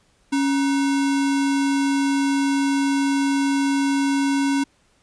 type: tone with sample-and-hold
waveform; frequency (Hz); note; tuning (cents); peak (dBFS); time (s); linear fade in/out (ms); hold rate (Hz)
sine; 277.2; C#4; 0; -17; 0.32-4.64; 10; 1225
effects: pink hiss -61 dBFS RMS until 5.02 s + resampled to 22050 Hz